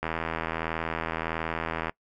click train, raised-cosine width 0.5 ms, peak -14 dBFS, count 153, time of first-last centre 0.03-1.895 s, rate 81.5 Hz, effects noise-tail reverb RT60 0.1 s tail -23 dB re dry

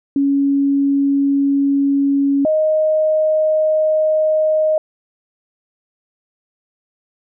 sine tone pair in turn, 278.8 / 622.5 Hz, C#4 / D#5, +10 / +1 cents, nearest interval octave + major second, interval 1391 cents, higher second, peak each -12 dBFS, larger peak neither, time 0.16-2.45 / 2.45-4.78 s, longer second, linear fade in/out 2 ms, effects none

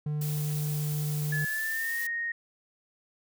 triangle tone, 150 Hz, D3, 37 cents sharp, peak -26 dBFS, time 0.06-1.45 s, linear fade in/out 5 ms
blue noise, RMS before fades -39 dBFS, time 0.21-2.07 s, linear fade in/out 5 ms
sine tone with pitch glide, 1717 to 1861.6 Hz, A6 to A#6, -43 to -3 cents, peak -29 dBFS, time 1.32-2.32 s, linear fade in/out 5 ms, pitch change +140 cents, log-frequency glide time 1.46-1.99 s
effects none

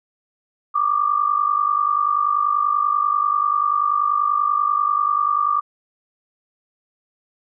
sine tone pair together, 1155.7 / 1206 Hz, D6 / D6, -28 / +46 cents, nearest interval minor second, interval 74 cents, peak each -19 dBFS, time 0.74-5.61 s, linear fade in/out 20 ms, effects none

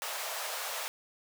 pink high-pass noise, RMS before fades -37 dBFS, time 0.02-0.88 s, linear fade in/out 0 ms, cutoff 520 Hz, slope 48 dB/octave, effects none

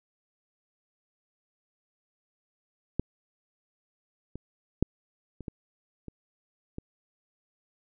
clicks, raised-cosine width 3 ms, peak -13 / -25 / -9 / -27 / -22 / -27 / -23 dBFS, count 7, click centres 2.996 / 4.356 / 4.826 / 5.407 / 5.482 / 6.083 / 6.784 s, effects none

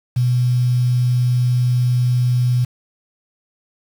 sine tone with quantisation, 123.9 Hz, B2, 6 cents sharp, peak -13 dBFS, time 0.16-2.65 s, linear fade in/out 10 ms, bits 6, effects none

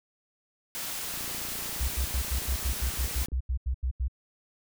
white noise, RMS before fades -35 dBFS, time 0.75-3.26 s, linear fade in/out 0 ms
click train, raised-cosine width 3 ms, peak -32 dBFS, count 64, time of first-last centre 1.14-3.32 s, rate 28.9 Hz
sine tone bursts, 63.7 Hz, C2, 46 cents flat, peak -25 dBFS, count 14, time 1.8-4.082 s, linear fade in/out 10 ms, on 85 ms, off 84 ms
effects none

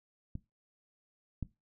clicks, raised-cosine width 5 ms, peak -27 / -23 dBFS, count 2, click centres 0.354 / 1.427 s, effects noise-tail reverb RT60 0.2 s tail -17 dB re dry

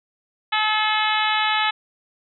harmonic tone, 430 Hz, A4, 40 cents flat, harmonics 2 / 3 / 4 / 5 / 6 / 7 / 8 / 9, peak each -23 / -25 / -26 / -27 / -28 / -28 / -29 / -30 dBFS, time 0.52-1.71 s, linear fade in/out 10 ms, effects none

